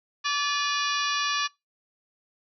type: harmonic tone with a mistuned harmonic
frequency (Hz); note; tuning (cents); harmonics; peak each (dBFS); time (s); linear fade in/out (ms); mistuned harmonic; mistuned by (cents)
577; D5; -31; 2 / 3 / 4 / 5 / 6 / 7 / 8 / 9 / 10; -28 / -31 / -32 / -34 / -34 / -36 / -36 / -39 / -36; 0.24-1.48; 20; 4; +100
effects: noise-tail reverb RT60 0.2 s tail -23 dB re dry